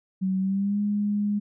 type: tone with pitch glide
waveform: sine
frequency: 189 to 206.1 Hz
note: F#3 to G#3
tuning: +37 to -13 cents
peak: -22 dBFS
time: 0.21-1.4 s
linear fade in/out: 20 ms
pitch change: +150 cents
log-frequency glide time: 0.39-0.8 s
effects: none